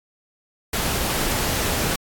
pink noise, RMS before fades -23 dBFS, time 0.73-1.96 s, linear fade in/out 5 ms, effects AAC 64 kbps

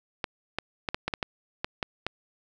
clicks, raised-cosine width 0.3 ms, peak -12 dBFS, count 10, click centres 0.242 / 0.586 / 0.888 / 0.945 / 1.08 / 1.138 / 1.228 / 1.645 / 1.828 / 2.066 s, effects none

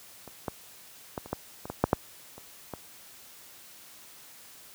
clicks, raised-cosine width 1 ms, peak -29 / -16 / -18 / -28 / -15 / -24 / -19 / -6 / -6 / -30 / -21 dBFS, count 11, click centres 0.277 / 0.482 / 1.178 / 1.26 / 1.33 / 1.655 / 1.7 / 1.84 / 1.931 / 2.38 / 2.737 s, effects white hiss -51 dBFS RMS until 4.74 s + high-pass 60 Hz 12 dB/octave

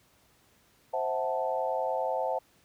sine chord, F# half-diminished seventh, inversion second, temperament equal with one note detuned, 523.3 / 649.8 / 740 / 880 Hz, C5 / E5 / F#5 / A5, 0 / -25 / 0 / 0 cents, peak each -32 / -33 / -34 / -33 dBFS, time 0.93-2.39 s, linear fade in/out 10 ms, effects pink hiss -64 dBFS RMS until 2.64 s + high-pass 60 Hz 12 dB/octave

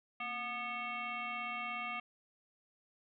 sine tone with frequency modulation, 1714 Hz, A6, 46 cents flat, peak -37 dBFS, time 0.2-2 s, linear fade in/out 5 ms, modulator 495 Hz, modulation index 2.2, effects none

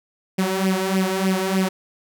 sawtooth tone with flanger, 189.6 Hz, F#3, 43 cents sharp, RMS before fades -21 dBFS, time 0.38-1.69 s, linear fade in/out 10 ms, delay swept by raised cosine 0.37 to 3.27 ms, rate 3.3 Hz, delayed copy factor +0.7, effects none

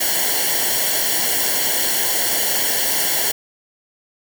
white noise with comb filter, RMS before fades -19 dBFS, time 0-3.32 s, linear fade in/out 10 ms, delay 0.8 ms, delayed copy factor -0.75, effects none

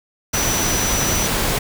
sine tone in noise, 5920 Hz, F#8, in tune, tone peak -22 dBFS, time 0.33-1.27 s, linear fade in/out 10 ms, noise pink, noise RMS -20 dBFS, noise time 0.33-1.59 s, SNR -5 dB, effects none

